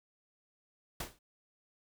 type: noise with exponential decay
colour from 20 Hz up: pink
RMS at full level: -35 dBFS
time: 1-1.19 s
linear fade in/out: 5 ms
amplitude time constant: 41 ms
effects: none